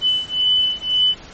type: beating tone pair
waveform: sine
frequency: 3000 / 3001.9 Hz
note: F#7 / F#7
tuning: +23 / +24 cents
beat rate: 1.9 Hz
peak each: -18 dBFS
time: 0.01-1.15 s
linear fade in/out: 50 ms
effects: pink hiss -40 dBFS RMS until 1.33 s + MP3 32 kbps